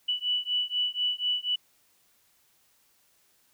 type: beating tone pair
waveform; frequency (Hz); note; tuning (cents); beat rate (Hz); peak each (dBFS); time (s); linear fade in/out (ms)
sine; 2960 / 2964.1; F#7 / F#7; 0 / +2; 4.1; -29; 0.08-1.56; 10
effects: white hiss -66 dBFS RMS until 3.53 s